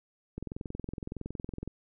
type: click train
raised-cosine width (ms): 3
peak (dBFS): -24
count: 29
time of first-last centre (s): 0.38-1.676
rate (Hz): 21.6
effects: none